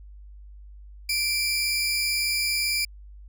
sawtooth tone pair together, 2349 / 4989 Hz, D7 / D#8, 0 / +4 cents, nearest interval octave + minor second, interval 1304 cents, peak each -22 / -24 dBFS, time 1.09-2.85 s, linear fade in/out 5 ms, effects added 50 Hz sine -42 dBFS peak until 3.28 s

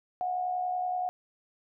sine tone with amplitude modulation, 728 Hz, F#5, 28 cents flat, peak -26 dBFS, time 0.21-1.09 s, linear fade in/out 0 ms, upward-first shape sine, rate 70.5 Hz, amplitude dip 45%, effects none

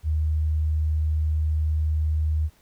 sine tone, 77.4 Hz, D#2, 9 cents flat, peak -20 dBFS, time 0.03-2.5 s, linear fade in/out 50 ms, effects pink hiss -60 dBFS RMS until 2.61 s

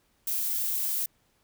violet noise, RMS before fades -29 dBFS, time 0.27-1.06 s, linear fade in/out 5 ms, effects pink hiss -69 dBFS RMS until 1.43 s

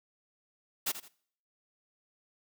white noise with echo, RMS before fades -31 dBFS, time 0.86-0.92 s, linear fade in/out 10 ms, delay 82 ms, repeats 2, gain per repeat -11 dB, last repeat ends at 1.084 s, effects noise-tail reverb RT60 0.6 s tail -23 dB re dry + high-pass 200 Hz 12 dB/octave

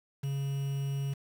triangle tone with quantisation, 138.59 Hz, C#3, in tune, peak -28 dBFS, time 0.23-1.14 s, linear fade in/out 10 ms, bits 8, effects none

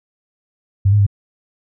sine tone with pitch steps, 98.2 / 103.6 / 100.4 Hz, G2 / G#2 / G2, +4 / -4 / +42 cents, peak -9 dBFS, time 0.85-1.066 s, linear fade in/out 10 ms, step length 72 ms, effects none

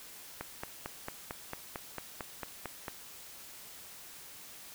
click train, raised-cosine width 0.5 ms, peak -22 dBFS, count 12, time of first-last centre 0.41-2.882 s, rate 4.45 Hz, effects white hiss -50 dBFS RMS until 4.74 s

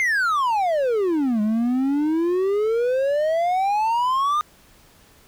triangle exponential two-way sweep, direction down then up, 2148 to 207.7 to 1230 Hz, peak -16 dBFS, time 0-4.41 s, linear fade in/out 0 ms, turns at 1.41 s, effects pink hiss -53 dBFS RMS until 5.27 s

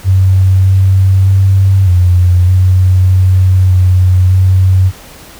sine tone with pitch steps, 94.5 / 95.4 / 96.4 / 89.5 / 92.6 / 93.2 / 91.8 / 93.6 Hz, F#2 / G2 / G2 / F2 / F#2 / F#2 / F#2 / F#2, +37 / -47 / -28 / +43 / +2 / +13 / -13 / +20 cents, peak -4 dBFS, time 0.04-4.92 s, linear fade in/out 50 ms, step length 610 ms, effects pink hiss -34 dBFS RMS until 5.39 s

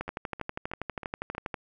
two click trains, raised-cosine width 0.5 ms, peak -17 / -24 dBFS, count 20 / 5, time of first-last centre 0.01-1.542 / 0.08-1.35 s, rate 12.4 / 3.15 Hz, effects none

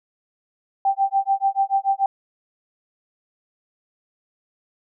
sine tone with tremolo, 784 Hz, G5, in tune, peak -14 dBFS, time 0.85-2.06 s, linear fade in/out 2 ms, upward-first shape sine, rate 6.9 Hz, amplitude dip 100%, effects none

